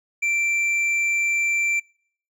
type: tone with hard clipping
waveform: sine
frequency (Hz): 2349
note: D7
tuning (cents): 0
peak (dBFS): -21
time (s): 0.22-1.8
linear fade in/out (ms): 10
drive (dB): 5
effects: noise-tail reverb RT60 0.6 s tail -25 dB re dry